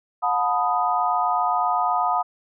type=chord; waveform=sine; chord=B dominant seventh; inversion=second; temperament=equal with one note detuned; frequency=721 / 880 / 987.8 / 1244.5 Hz; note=F#5 / A5 / B5 / D#6; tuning=-45 / 0 / 0 / 0 cents; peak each=-23 / -26 / -25 / -24 dBFS; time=0.22-2.23 s; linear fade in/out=20 ms; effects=none